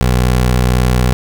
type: tone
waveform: 20% pulse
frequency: 62 Hz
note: B1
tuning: 7 cents sharp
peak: -5 dBFS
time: 0.01-1.13 s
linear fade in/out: 0 ms
effects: none